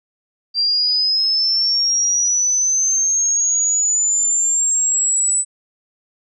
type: linear sweep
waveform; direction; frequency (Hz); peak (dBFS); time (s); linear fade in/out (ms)
sine; up; 4699 to 7980; -14; 0.54-5.45; 50
effects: none